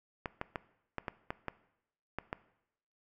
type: clicks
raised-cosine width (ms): 0.5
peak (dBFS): -20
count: 9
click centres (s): 0.258 / 0.414 / 0.558 / 0.983 / 1.082 / 1.305 / 1.483 / 2.186 / 2.329
effects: noise-tail reverb RT60 0.8 s tail -18 dB re dry